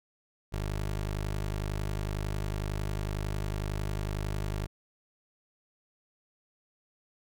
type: tone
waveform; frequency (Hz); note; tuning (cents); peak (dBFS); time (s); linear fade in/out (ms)
20% pulse; 51; G#1; -31; -26; 0.52-4.67; 20
effects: none